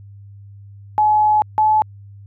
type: tone pair in turn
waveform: sine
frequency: 850 / 860.4 Hz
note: G#5 / A5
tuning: +40 / -39 cents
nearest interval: unison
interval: 21 cents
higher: second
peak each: -11 dBFS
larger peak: neither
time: 0.98-1.42 / 1.58-1.82 s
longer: first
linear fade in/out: 0 ms
effects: added 100 Hz sine -37 dBFS peak until 2.26 s